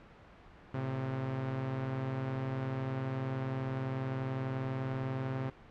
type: tone pair together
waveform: sawtooth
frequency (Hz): 111.98 / 132.1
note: A2 / C3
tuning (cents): +31 / +17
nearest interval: minor third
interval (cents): 286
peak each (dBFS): -38 / -30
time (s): 0.74-5.5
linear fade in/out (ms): 5
effects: pink hiss -55 dBFS RMS until 5.7 s + low-pass 2000 Hz 12 dB/octave